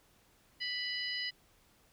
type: harmonic tone with a mistuned harmonic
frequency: 987.8 Hz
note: B5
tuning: in tune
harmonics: 2 / 3 / 4 / 5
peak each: -39 / -40 / -43 / -40 dBFS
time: 0.6-1.31 s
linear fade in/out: 20 ms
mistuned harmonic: 4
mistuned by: +50 cents
effects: pink hiss -67 dBFS RMS until 1.92 s